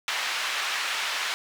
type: band-pass noise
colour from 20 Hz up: white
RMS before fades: -29 dBFS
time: 0.08-1.34 s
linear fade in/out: 0 ms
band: 1000 to 3200 Hz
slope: 12 dB/octave
effects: none